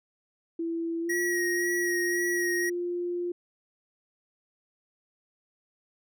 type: tone with pitch glide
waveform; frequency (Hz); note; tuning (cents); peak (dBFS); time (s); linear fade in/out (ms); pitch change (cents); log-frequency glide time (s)
sine; 332.7 to 351.1; E4 to F4; +16 to +9; -28; 0.59-3.32; 5; +93; 1.01-1.16
type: tone with vibrato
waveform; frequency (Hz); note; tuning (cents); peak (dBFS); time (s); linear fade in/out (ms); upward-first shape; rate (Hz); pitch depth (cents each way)
square; 1900; A#6; +33; -28; 1.09-2.7; 10; sine; 1.9; 25
effects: none